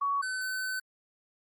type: tone pair in turn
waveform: sine / square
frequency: 1123 / 1518.7 Hz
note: C#6 / F#6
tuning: +22 / +45 cents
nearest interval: perfect fourth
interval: 523 cents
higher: second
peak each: -26 / -32 dBFS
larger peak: first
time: 0.01-0.22 / 0.22-0.8 s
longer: second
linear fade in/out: 10 ms
effects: Opus 32 kbps